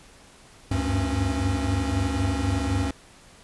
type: tone cluster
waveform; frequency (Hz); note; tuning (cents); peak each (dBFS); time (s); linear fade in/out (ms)
square; 73.3 / 94.7 / 98.6 / 272.2; D2 / F#2 / G2 / C#4; -3 / +41 / +11 / -31; -29; 0.71-2.91; 5
effects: pink hiss -51 dBFS RMS until 3.43 s + resampled to 24000 Hz